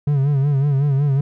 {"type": "tone with vibrato", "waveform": "triangle", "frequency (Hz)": 140.5, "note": "C#3", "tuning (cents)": 24, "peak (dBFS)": -12, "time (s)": [0.07, 1.21], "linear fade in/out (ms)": 5, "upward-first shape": "sine", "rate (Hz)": 5.4, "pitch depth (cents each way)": 84, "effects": []}